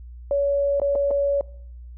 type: tone with dropouts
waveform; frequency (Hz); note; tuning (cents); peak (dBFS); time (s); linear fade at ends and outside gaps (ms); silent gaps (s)
sine; 564; C#5; +30; -18; 0.31-1.41; 1; 0.799-0.817 / 0.953-0.957 / 1.107-1.111
effects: noise-tail reverb RT60 0.7 s tail -23 dB re dry + added 60 Hz sine -37 dBFS peak until 1.97 s